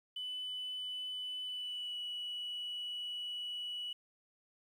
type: tone with pitch glide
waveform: sine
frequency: 2999 to 2942 Hz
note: F#7 to F#7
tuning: +23 to -11 cents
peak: -37 dBFS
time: 0.16-3.93 s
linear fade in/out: 5 ms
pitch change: -34 cents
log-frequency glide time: 1.45-1.96 s
effects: tanh soft clip ceiling -35 dBFS + 11-bit